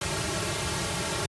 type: noise with comb filter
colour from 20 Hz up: pink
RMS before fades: -29 dBFS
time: 0.01-1.26 s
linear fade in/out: 5 ms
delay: 4 ms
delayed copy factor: -0.9
effects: high-pass 80 Hz 12 dB/octave + resampled to 24000 Hz